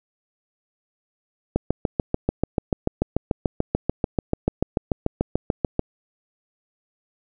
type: click train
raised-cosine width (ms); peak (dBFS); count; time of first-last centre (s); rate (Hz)
2; -6; 30; 1.56-5.794; 6.85
effects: none